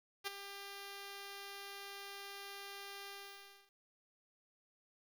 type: tone with ADSR envelope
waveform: 5% pulse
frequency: 398.1 Hz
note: G4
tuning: 27 cents sharp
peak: -25 dBFS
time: 0.24-3.71 s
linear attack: 30 ms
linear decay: 16 ms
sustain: -11 dB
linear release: 630 ms
effects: 11-bit